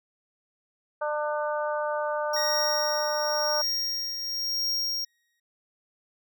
harmonic tone, 299.5 Hz, D4, 34 cents sharp, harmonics 2 / 3 / 4 / 5, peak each -28 / -32 / -34 / -36 dBFS, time 1.01-3.62 s, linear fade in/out 10 ms
square tone with tremolo, 5580 Hz, F8, 2 cents flat, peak -25 dBFS, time 2.33-5.05 s, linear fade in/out 10 ms, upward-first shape triangle, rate 0.95 Hz, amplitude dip 55%
sawtooth tone with exponential decay, 1884 Hz, A#6, 18 cents sharp, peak -30 dBFS, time 2.36-5.4 s, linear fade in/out 5 ms, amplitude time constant 660 ms
effects none

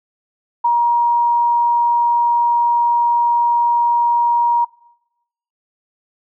sine tone, 948 Hz, A#5, 29 cents sharp, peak -11 dBFS, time 0.64-4.65 s, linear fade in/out 10 ms, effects noise-tail reverb RT60 0.9 s tail -23 dB re dry

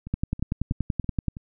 two click trains, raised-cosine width 5 ms, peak -24 / -12 dBFS, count 5 / 13, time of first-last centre 0.07-1.369 / 0.14-1.283 s, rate 3.08 / 10.5 Hz, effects none

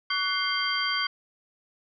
sine tone cluster, 1133 / 1488 / 2106 / 3179 / 4695 Hz, C#6 / F#6 / C7 / G7 / D8, +37 / +9 / +11 / +24 / -1 cents, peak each -31 dBFS, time 0.1-1.07 s, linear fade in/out 5 ms, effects none

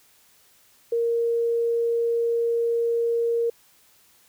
sine tone, 466.2 Hz, A#4, in tune, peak -20 dBFS, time 0.92-3.5 s, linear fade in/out 5 ms, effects white hiss -58 dBFS RMS until 4.28 s

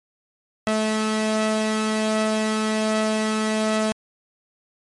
sawtooth tone pair together, 217.1 / 650 Hz, A3 / E5, -23 / -24 cents, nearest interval octave + perfect fifth, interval 1899 cents, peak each -17 / -22 dBFS, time 0.67-3.92 s, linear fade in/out 0 ms, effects low-pass 12000 Hz 12 dB/octave + MP3 48 kbps

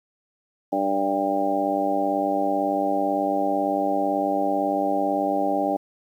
harmonic tone with a mistuned harmonic, 98 Hz, G2, in tune, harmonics 2 / 3 / 4 / 5 / 6 / 7 / 8, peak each -35 / -26 / -33 / -34 / -26 / -30 / -25 dBFS, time 0.72-5.77 s, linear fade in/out 10 ms, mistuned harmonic 8, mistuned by +23 cents, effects 9-bit

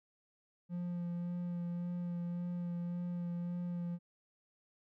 triangle tone with vibrato, 174.61 Hz, F3, in tune, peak -34 dBFS, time 0.69-3.99 s, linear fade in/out 50 ms, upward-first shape sine, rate 1.8 Hz, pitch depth 15 cents each way, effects none

